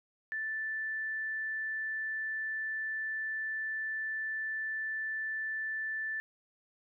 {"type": "tone", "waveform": "sine", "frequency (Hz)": 1760, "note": "A6", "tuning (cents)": 0, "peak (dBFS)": -33, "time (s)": [0.32, 6.2], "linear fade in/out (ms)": 0, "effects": []}